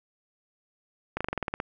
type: slowing click train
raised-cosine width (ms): 0.5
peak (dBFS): -14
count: 10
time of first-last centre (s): 1.17-1.601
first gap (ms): 36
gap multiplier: 1.07
effects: none